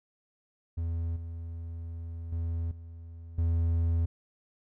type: tone with level steps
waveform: triangle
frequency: 83.4 Hz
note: E2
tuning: 21 cents sharp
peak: -27 / -34 / -27 / -40 / -22 dBFS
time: 0.77-4.06 s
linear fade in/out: 10 ms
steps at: 1.16 / 2.32 / 2.71 / 3.38 s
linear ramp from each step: 5 ms
effects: none